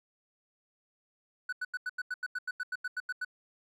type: tone bursts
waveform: triangle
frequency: 1489 Hz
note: F#6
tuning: 11 cents sharp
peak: -30 dBFS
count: 15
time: 1.49-3.248 s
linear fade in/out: 5 ms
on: 36 ms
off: 87 ms
effects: none